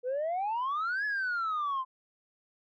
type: exponential two-way sweep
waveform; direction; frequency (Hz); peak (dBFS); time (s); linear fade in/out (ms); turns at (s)
sine; up then down; 482 to 1721 to 1022; -27; 0.03-1.85; 50; 1.05
effects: tanh soft clip ceiling -27 dBFS